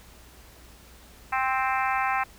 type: harmonic tone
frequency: 262.3 Hz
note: C4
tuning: 4 cents sharp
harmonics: 3 / 4 / 5 / 6 / 7 / 8 / 9 / 10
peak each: -27 / -29 / -31 / -33 / -34 / -35 / -36 / -37 dBFS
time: 1.32-2.24 s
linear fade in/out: 10 ms
effects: added 60 Hz sine -52 dBFS peak until 2.38 s + pink hiss -52 dBFS RMS until 2.38 s